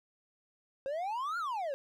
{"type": "exponential two-way sweep", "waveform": "triangle", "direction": "up then down", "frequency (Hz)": [526, 1442, 526], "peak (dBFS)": -31, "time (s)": [0.86, 1.74], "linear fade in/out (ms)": 0, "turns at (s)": 1.38, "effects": []}